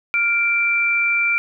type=tone pair together; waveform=sine; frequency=1402.8 / 2349 Hz; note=F6 / D7; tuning=+7 / 0 cents; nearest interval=major sixth; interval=893 cents; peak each=-23 / -16 dBFS; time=0.14-1.38 s; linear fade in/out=0 ms; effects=none